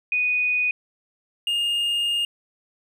sine / triangle tone pair in turn, 2480 / 2832 Hz, D#7 / F7, -6 / +23 cents, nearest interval major second, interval 229 cents, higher second, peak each -19 dBFS, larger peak neither, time 0.12-0.71 / 1.47-2.25 s, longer second, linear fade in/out 2 ms, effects none

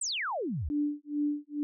sine exponential sweep, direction down, 8740 to 61.74 Hz, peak -30 dBFS, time 0.01-0.69 s, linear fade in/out 5 ms
sine tone with tremolo, 293.7 Hz, D4, in tune, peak -25 dBFS, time 0.7-1.63 s, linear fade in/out 0 ms, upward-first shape sine, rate 2.3 Hz, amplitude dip 100%
effects none

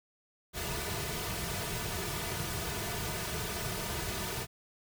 pink noise with comb filter, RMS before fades -36 dBFS, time 0.53-4.47 s, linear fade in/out 50 ms, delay 3.7 ms, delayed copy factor -0.75, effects none

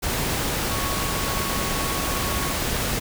sine tone in noise, 1108.7 Hz, C#6, in tune, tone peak -32 dBFS, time 0.7-2.54 s, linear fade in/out 20 ms, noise pink, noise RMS -25 dBFS, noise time 0.02-3 s, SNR -10 dB, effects none

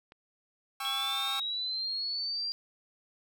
click, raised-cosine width 0.3 ms, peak -35 dBFS, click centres 0.121 s
sawtooth chord, C# diminished, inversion second, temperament just, 798.3 / 1108.7 / 1330.5 Hz, G5 / C#6 / E6, +31 / 0 / +16 cents, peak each -35 dBFS, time 0.8-1.4 s, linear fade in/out 5 ms
sine linear sweep, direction up, 3322 to 4774 Hz, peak -31 dBFS, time 0.85-2.52 s, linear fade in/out 0 ms
effects none

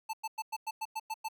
square tone bursts, 880 Hz, A5, in tune, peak -34 dBFS, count 9, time 0.09-1.286 s, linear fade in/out 10 ms, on 44 ms, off 100 ms, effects none

